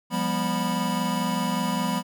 square tone cluster, 175.2 / 200.3 / 243.9 / 982 Hz, F3 / G3 / B3 / B5, +6 / +38 / -21 / -10 cents, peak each -30 dBFS, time 0.1-2.03 s, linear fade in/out 50 ms, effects none

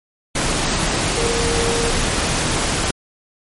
sine tone in noise, 466.2 Hz, A#4, in tune, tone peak -21 dBFS, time 1.17-1.91 s, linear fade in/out 5 ms, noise pink, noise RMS -19 dBFS, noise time 0.35-2.91 s, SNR -5 dB, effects MP3 48 kbps

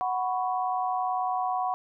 sine chord, F# suspended fourth, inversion none, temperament equal with one note detuned, 740 / 990.6 / 1108.7 Hz, F#5 / B5 / C#6, 0 / +5 / 0 cents, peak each -27 / -32 / -33 dBFS, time 0.01-1.74 s, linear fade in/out 0 ms, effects none

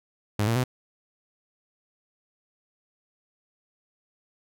sawtooth tone with pitch steps, 104.3 / 115.06 / 126.93 Hz, G#2 / A#2 / B2, +8 / -22 / +48 cents, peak -18 dBFS, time 0.39-0.639 s, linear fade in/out 5 ms, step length 83 ms, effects none

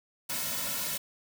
white noise with comb filter, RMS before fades -33 dBFS, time 0.29-0.98 s, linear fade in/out 10 ms, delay 2.5 ms, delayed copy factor -0.95, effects none

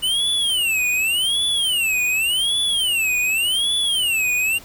square tone with vibrato, 2915 Hz, F#7, 26 cents flat, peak -18 dBFS, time 0.02-4.59 s, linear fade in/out 20 ms, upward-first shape sine, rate 0.87 Hz, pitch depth 290 cents each way, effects pink hiss -43 dBFS RMS until 4.64 s

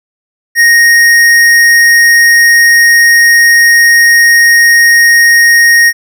sine tone with tanh clipping, 1864.7 Hz, A#6, in tune, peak -4 dBFS, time 0.55-5.93 s, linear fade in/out 50 ms, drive 17 dB, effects none

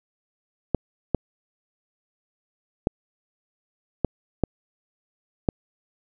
clicks, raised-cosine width 2 ms, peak -6 dBFS, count 6, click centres 0.747 / 1.147 / 2.871 / 4.047 / 4.437 / 5.488 s, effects none

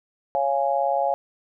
sine chord, Db major, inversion none, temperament just, 554.4 / 693 / 831.5 Hz, Db5 / F5 / Ab5, 0 / -14 / +2 cents, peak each -24 dBFS, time 0.35-1.14 s, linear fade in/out 0 ms, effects none

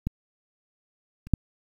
clicks, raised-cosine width 5 ms, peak -14 / -29 / -7 dBFS, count 3, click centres 0.07 / 1.27 / 1.337 s, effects 8-bit

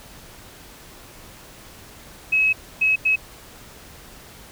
sine tone bursts at uneven times, 2566 Hz, E7, 47 cents flat, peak -15 dBFS, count 3, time 2.32-2.53 / 2.81-2.96 / 3.05-3.16 s, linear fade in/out 10 ms, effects pink hiss -44 dBFS RMS until 4.51 s

